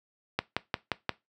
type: click train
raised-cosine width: 0.3 ms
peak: -10 dBFS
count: 5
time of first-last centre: 0.39-1.093 s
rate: 5.69 Hz
effects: noise-tail reverb RT60 0.2 s tail -19 dB re dry + high-pass 80 Hz 12 dB/octave